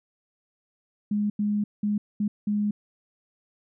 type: tone bursts at uneven times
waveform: sine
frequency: 207.7 Hz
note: G#3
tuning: in tune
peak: -22 dBFS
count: 5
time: 1.11-1.3 / 1.39-1.64 / 1.83-1.98 / 2.2-2.28 / 2.47-2.71 s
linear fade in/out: 5 ms
effects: none